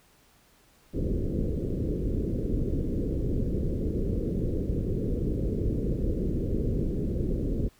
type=low-pass noise; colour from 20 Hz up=pink; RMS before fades=-28 dBFS; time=0.93-7.69 s; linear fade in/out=20 ms; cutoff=480 Hz; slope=48 dB/octave; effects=pink hiss -61 dBFS RMS until 7.79 s